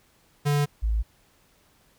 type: tone pair in turn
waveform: square / sine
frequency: 145.2 / 54.66 Hz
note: D3 / A1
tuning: -19 / -11 cents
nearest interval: octave + perfect fourth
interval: 1692 cents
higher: first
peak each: -21 dBFS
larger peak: neither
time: 0.45-0.66 / 0.82-1.03 s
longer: neither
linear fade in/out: 20 ms
effects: pink hiss -62 dBFS RMS until 1.98 s